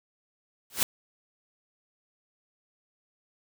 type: noise with exponential growth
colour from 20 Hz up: white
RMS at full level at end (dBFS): -19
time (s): 0.7-0.83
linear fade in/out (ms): 1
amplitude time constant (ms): 27
effects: none